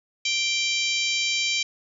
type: harmonic tone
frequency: 784 Hz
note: G5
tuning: in tune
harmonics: 3 / 4 / 5 / 6 / 7 / 8 / 9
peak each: -26 / -28 / -30 / -32 / -33 / -34 / -35 dBFS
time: 0.25-1.63 s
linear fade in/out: 5 ms
effects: none